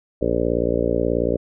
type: harmonic tone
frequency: 58.4 Hz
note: A#1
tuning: 4 cents sharp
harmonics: 1 / 2 / 3 / 4 / 5 / 6 / 7 / 8 / 9 / 10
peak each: -28 / -30 / -30 / -29 / -26 / -30 / -25 / -25 / -25 / -28 dBFS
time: 0.21-1.37 s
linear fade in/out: 10 ms
effects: none